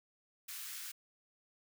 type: high-pass noise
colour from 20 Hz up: white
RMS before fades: -45 dBFS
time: 0.48-0.92 s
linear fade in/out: 10 ms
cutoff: 1300 Hz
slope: 24 dB/octave
effects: none